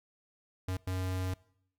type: tone bursts at uneven times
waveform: square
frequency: 92.7 Hz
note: F#2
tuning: 4 cents sharp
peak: -32 dBFS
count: 2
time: 0.68-0.77 / 0.87-1.34 s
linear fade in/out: 5 ms
effects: noise-tail reverb RT60 0.7 s tail -22 dB re dry + MP3 96 kbps